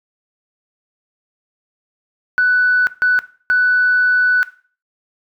sine tone bursts at uneven times, 1489 Hz, F#6, 11 cents sharp, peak -9 dBFS, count 3, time 2.38-2.87 / 3.02-3.19 / 3.5-4.43 s, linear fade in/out 0 ms, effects noise-tail reverb RT60 0.4 s tail -17 dB re dry + tanh soft clip ceiling -6 dBFS

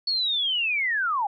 sine linear sweep, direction down, 4435 to 775 Hz, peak -22 dBFS, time 0.07-1.27 s, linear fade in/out 5 ms, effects none

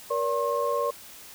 sine tone cluster, 474.5 / 572 / 1072 Hz, A#4 / D5 / C6, +31 / -46 / +42 cents, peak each -28 dBFS, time 0.1-0.91 s, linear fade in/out 10 ms, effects white hiss -46 dBFS RMS until 1.34 s

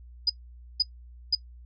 sine tone bursts, 4961 Hz, D#8, 6 cents flat, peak -19 dBFS, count 3, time 0.27-1.351 s, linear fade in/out 5 ms, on 27 ms, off 500 ms, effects noise-tail reverb RT60 0.1 s tail -19 dB re dry + added 60 Hz sine -45 dBFS peak until 1.65 s

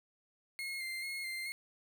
35% pulse tone with vibrato, 2125 Hz, C7, 26 cents sharp, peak -36 dBFS, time 0.59-1.52 s, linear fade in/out 0 ms, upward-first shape square, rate 2.3 Hz, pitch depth 27 cents each way, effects none

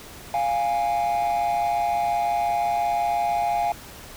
triangle tone pair together, 698.5 / 824.3 Hz, F5 / G#5, 0 / -13 cents, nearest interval minor third, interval 287 cents, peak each -20 dBFS, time 0.34-3.72 s, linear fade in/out 2 ms, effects tanh soft clip ceiling -16 dBFS + pink hiss -42 dBFS RMS until 4.16 s

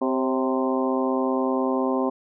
harmonic tone with a mistuned harmonic, 130 Hz, C3, 11 cents flat, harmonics 2 / 3 / 4 / 5 / 6 / 7 / 8, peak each -24 / -27 / -28 / -32 / -33 / -33 / -31 dBFS, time 0.01-2.1 s, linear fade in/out 10 ms, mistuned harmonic 4, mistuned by +48 cents, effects none

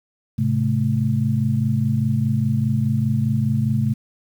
sine tone cluster, 108.6 / 133.5 / 216.5 Hz, A2 / C3 / A3, -22 / +35 / -28 cents, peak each -22 / -20 / -22 dBFS, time 0.38-3.94 s, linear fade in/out 10 ms, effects 8-bit

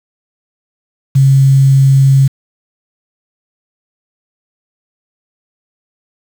sine tone with quantisation, 135.5 Hz, C#3, 39 cents flat, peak -4 dBFS, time 1.15-2.28 s, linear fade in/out 10 ms, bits 5, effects none

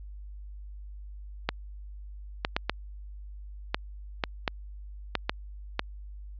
clicks, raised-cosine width 0.3 ms, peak -9 dBFS, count 10, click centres 1.49 / 2.449 / 2.565 / 2.696 / 3.745 / 4.238 / 4.478 / 5.153 / 5.295 / 5.794 s, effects added 50 Hz sine -40 dBFS peak until 6.39 s + resampled to 11025 Hz

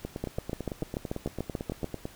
two click trains, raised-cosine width 2 ms, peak -17 / -20 dBFS, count 12 / 19, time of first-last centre 0.24-1.843 / 0.05-2.054 s, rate 6.86 / 8.98 Hz, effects pink hiss -52 dBFS RMS until 2.15 s

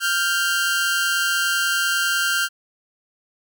sawtooth tone pair together, 1397.8 / 1568 Hz, F6 / G6, +1 / 0 cents, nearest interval major second, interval 199 cents, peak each -18 dBFS, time 0-2.49 s, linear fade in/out 50 ms, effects none

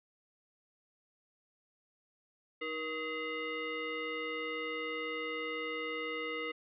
sine tone with frequency modulation, 1266 Hz, D#6, 30 cents sharp, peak -35 dBFS, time 2.61-6.52 s, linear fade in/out 10 ms, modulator 790 Hz, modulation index 1.8, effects none

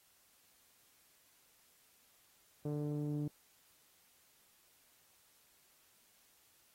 sawtooth tone with low-pass filter sweep, 148 Hz, D3, 14 cents sharp, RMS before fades -38 dBFS, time 2.65-3.28 s, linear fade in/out 5 ms, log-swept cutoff 480 to 300 Hz, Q 1.8, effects white hiss -69 dBFS RMS until 6.74 s + AAC 48 kbps

